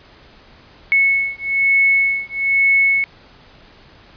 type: beating tone pair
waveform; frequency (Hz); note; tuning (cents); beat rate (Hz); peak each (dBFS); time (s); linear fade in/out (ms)
sine; 2200 / 2201.1; C#7 / C#7; -14 / -13; 1.1; -16; 0.92-3.04; 0
effects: pink hiss -46 dBFS RMS until 4.16 s + resampled to 11025 Hz